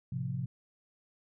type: chord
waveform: sine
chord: F major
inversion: first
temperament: just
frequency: 109.13 / 130.96 / 174.61 Hz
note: A2 / C3 / F3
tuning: -14 / +2 / 0 cents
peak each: -40 / -34 / -39 dBFS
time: 0.12-0.46 s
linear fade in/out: 5 ms
effects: none